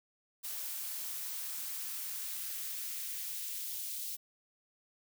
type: noise with high-pass filter sweep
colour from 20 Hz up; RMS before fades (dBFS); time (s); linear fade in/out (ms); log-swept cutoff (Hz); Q
blue; -40; 0.43-4.17; 20; 390 to 3400; 0.92
effects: none